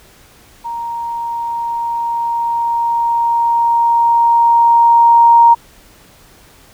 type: tone with level ramp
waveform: sine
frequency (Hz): 934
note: A#5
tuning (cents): +3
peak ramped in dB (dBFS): -20 to -3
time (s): 0.64-5.55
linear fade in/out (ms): 20
effects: pink hiss -45 dBFS RMS until 6.73 s